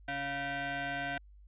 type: ring-modulated tone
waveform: sawtooth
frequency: 419.5 Hz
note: G#4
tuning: 17 cents sharp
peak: -27 dBFS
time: 0.08-1.18 s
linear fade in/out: 5 ms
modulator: 1120 Hz
effects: added 50 Hz sine -53 dBFS peak until 1.47 s + resampled to 8000 Hz